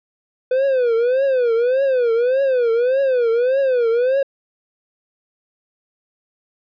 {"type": "tone with vibrato", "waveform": "triangle", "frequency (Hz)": 500, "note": "B4", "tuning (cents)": 21, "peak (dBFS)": -12, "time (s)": [0.51, 4.23], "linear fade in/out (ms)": 5, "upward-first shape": "triangle", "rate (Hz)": 1.7, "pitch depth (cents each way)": 190, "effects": ["resampled to 11025 Hz"]}